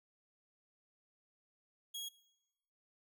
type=tone; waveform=sawtooth; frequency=3306 Hz; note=G#7; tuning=9 cents flat; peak=-38 dBFS; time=1.94-2.09 s; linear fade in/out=10 ms; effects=noise-tail reverb RT60 1.0 s tail -22 dB re dry